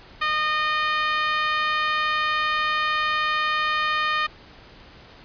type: tone with high-pass filter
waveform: 10% pulse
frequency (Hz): 613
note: D#5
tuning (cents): -26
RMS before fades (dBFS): -23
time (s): 0.21-4.27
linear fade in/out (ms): 10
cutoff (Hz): 1300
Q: 2.5
effects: pink hiss -47 dBFS RMS until 5.24 s + resampled to 11025 Hz

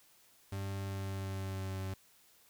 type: tone with pitch glide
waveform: 40% pulse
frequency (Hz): 98 to 95.38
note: G2 to G2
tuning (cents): 0 to -47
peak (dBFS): -36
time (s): 0.52-1.94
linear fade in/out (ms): 5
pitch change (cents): -47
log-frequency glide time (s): 0.75-1.79
effects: white hiss -65 dBFS RMS until 2.49 s

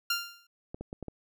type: tone with exponential decay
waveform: 15% pulse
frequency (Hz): 1394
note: F6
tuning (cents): -4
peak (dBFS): -18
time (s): 0.1-0.47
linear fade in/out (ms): 5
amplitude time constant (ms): 79
type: clicks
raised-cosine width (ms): 2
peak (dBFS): -25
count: 5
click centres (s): 0.745 / 0.81 / 0.929 / 1.027 / 1.083
effects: none

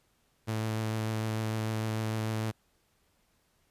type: tone with vibrato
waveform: sawtooth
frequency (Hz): 110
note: A2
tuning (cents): 0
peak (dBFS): -26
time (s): 0.47-2.52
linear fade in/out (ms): 20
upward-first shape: sine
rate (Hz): 6.7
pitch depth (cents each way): 12
effects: pink hiss -71 dBFS RMS until 3.7 s + resampled to 32000 Hz

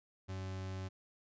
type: tone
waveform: 40% pulse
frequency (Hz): 94.7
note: F#2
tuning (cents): +41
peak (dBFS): -39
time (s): 0.28-0.89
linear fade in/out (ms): 20
effects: resampled to 16000 Hz

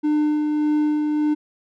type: tone with tremolo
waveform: triangle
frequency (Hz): 300.8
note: D4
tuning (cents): +42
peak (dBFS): -14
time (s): 0.03-1.35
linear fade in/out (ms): 20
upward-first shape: sine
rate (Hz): 1.7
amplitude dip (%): 30
effects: none

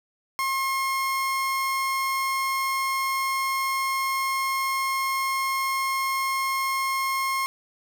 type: tone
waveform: 30% pulse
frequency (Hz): 1073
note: C6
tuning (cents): +43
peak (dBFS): -21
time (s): 0.39-7.46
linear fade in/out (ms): 0
effects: none

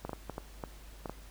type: clicks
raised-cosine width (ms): 1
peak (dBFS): -23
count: 8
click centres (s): 0.05 / 0.094 / 0.132 / 0.297 / 0.381 / 0.638 / 1.058 / 1.096
effects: added 50 Hz sine -49 dBFS peak until 1.3 s + pink hiss -56 dBFS RMS until 1.3 s

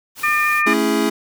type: noise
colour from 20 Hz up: white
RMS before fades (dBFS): -33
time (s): 0.15-0.63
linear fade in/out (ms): 50
type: harmonic tone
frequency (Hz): 602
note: D5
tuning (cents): +43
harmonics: 2 / 3 / 4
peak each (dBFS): -19 / -19 / -19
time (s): 0.23-0.74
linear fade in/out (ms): 10
type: click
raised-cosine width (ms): 2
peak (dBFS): -27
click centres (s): 0.284
type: chord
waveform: square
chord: A major seventh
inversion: none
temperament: equal with one note detuned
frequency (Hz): 220 / 277.2 / 332.1 / 415.3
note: A3 / C#4 / E4 / G#4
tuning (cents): 0 / 0 / +13 / 0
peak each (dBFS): -22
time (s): 0.66-1.1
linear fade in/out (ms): 10
effects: none

